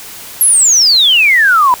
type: exponential sweep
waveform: sine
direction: down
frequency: 11580 to 962 Hz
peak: -5 dBFS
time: 0.41-1.74 s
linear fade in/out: 0 ms
effects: white hiss -30 dBFS RMS until 1.8 s